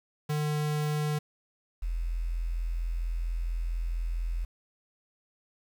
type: tone pair in turn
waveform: square / sine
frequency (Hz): 150.3 / 42.18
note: D3 / E1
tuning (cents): +40 / +41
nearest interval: octave + minor seventh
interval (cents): 2199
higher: first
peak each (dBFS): -28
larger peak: neither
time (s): 0.29-1.19 / 1.82-4.45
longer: second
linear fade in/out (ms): 10
effects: 9-bit